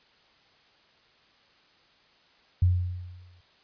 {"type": "tone with exponential decay", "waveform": "sine", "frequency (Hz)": 89.6, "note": "F2", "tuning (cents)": 45, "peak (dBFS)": -16, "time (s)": [2.62, 3.41], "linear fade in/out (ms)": 5, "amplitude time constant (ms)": 170, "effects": ["white hiss -61 dBFS RMS until 3.63 s", "resampled to 11025 Hz"]}